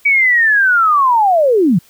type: linear sweep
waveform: sine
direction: down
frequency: 2288 to 148.3 Hz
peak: -8 dBFS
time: 0.05-1.79 s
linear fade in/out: 10 ms
effects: white hiss -49 dBFS RMS until 1.89 s